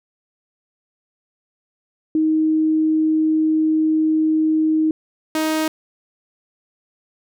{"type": "tone pair in turn", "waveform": ["sine", "sawtooth"], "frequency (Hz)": [313.9, 313.9], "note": ["D#4", "D#4"], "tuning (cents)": [15, 15], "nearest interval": "unison", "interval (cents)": 0, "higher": "neither", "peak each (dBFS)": -14, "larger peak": "neither", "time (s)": [[2.15, 4.91], [5.35, 5.68]], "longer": "first", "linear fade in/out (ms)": 2, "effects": []}